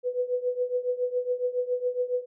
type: tone with tremolo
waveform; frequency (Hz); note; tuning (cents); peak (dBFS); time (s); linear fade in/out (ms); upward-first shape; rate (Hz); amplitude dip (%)
sine; 496.2; B4; +8; -21; 0.03-2.26; 50; triangle; 7.2; 90
effects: none